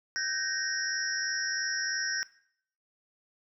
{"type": "tone cluster", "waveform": "sine", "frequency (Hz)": [1539, 1622, 1853, 5240, 5620], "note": ["G6", "G#6", "A#6", "E8", "F8"], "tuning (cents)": [-32, -41, -11, -11, 10], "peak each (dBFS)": [-33, -39, -36, -36, -36], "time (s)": [0.16, 2.23], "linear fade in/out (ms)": 0, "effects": ["noise-tail reverb RT60 0.6 s tail -17 dB re dry"]}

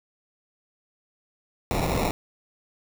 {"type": "noise with sample-and-hold", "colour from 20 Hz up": "pink", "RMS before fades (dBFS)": -25, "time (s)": [1.71, 2.11], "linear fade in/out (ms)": 0, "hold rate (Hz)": 1575, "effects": []}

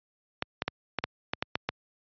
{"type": "clicks", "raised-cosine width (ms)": 0.3, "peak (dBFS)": -11, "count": 9, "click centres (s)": [0.424, 0.621, 0.68, 0.987, 1.04, 1.335, 1.425, 1.555, 1.69], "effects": ["high-pass 80 Hz 12 dB/octave", "resampled to 11025 Hz"]}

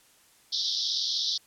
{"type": "band-pass noise", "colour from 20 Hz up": "pink", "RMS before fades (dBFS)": -29, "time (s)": [0.52, 1.38], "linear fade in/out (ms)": 10, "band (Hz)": [3400, 5600], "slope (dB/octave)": 96, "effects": ["white hiss -60 dBFS RMS until 1.46 s", "low-pass 12000 Hz 12 dB/octave"]}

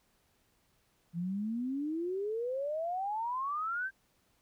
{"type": "exponential sweep", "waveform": "sine", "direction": "up", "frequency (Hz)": [164.81, 1600], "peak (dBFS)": -32, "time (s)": [1.13, 3.91], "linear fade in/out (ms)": 50, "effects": ["pink hiss -72 dBFS RMS until 4.41 s"]}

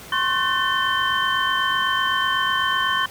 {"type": "tone cluster", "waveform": "sine", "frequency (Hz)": [1049, 1097, 1516, 1784, 3095], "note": ["C6", "C#6", "F#6", "A6", "G7"], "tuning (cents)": [4, -18, 42, 23, -23], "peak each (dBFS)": -25, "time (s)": [0.12, 3.06], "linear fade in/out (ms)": 5, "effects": ["pink hiss -40 dBFS RMS until 3.1 s", "high-pass 60 Hz 12 dB/octave"]}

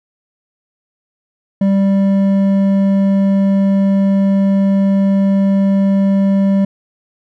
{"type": "tone with hard clipping", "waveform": "triangle", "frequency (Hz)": 196, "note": "G3", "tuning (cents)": 0, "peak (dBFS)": -11, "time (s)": [1.61, 6.65], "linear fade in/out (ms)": 5, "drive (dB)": 10, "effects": []}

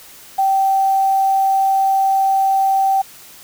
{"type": "tone with quantisation", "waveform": "sine", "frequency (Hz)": 776, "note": "G5", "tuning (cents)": -18, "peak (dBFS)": -12, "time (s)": [0.38, 3.02], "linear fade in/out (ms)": 10, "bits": 6, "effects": ["white hiss -41 dBFS RMS until 3.43 s"]}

